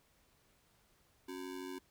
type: ring-modulated tone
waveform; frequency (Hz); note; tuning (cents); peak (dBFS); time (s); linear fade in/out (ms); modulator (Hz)
square; 320.9; E4; -46; -40; 1.28-1.79; 10; 46.6
effects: pink hiss -71 dBFS RMS until 1.9 s